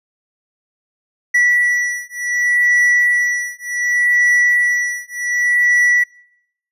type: beating tone pair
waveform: triangle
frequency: 1951 / 1951.67 Hz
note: B6 / B6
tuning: -22 / -21 cents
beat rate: 0.67 Hz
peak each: -14 dBFS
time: 1.34-6.04 s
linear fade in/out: 10 ms
effects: noise-tail reverb RT60 0.8 s tail -26 dB re dry + resampled to 32000 Hz